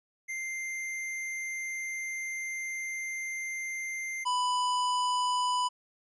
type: tone pair in turn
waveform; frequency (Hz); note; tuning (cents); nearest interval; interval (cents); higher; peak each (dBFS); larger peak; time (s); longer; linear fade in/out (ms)
square; 2093 / 993.8; C7 / B5; 0 / +11; octave + minor second; 1289; first; -34 / -27; second; 0.28-4.25 / 4.25-5.69; first; 20
effects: resampled to 22050 Hz